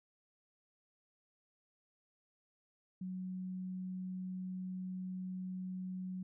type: tone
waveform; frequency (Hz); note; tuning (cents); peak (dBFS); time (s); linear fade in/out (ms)
sine; 185; F#3; 0; -39; 3.01-6.23; 5
effects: none